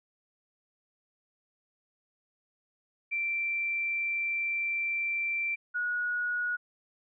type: tone pair in turn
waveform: sine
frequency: 2349 / 1455.6 Hz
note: D7 / F#6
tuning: 0 / -29 cents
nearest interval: minor sixth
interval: 829 cents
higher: first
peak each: -28 dBFS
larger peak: neither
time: 3.11-5.56 / 5.74-6.57 s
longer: first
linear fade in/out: 20 ms
effects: none